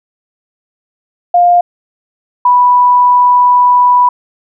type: tone pair in turn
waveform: sine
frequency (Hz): 704 / 985.3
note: F5 / B5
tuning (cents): +14 / -4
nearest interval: tritone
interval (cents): 582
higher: second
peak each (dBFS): -4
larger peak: neither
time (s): 1.34-1.61 / 2.45-4.09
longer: second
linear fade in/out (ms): 5
effects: none